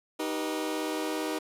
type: chord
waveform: sawtooth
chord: Eb augmented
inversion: none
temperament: just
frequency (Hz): 311.1 / 388.9 / 486.1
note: Eb4 / G4 / B4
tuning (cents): 0 / -14 / -28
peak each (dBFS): -28 / -32 / -32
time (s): 0.19-1.39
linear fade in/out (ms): 10
effects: resampled to 32000 Hz + 9-bit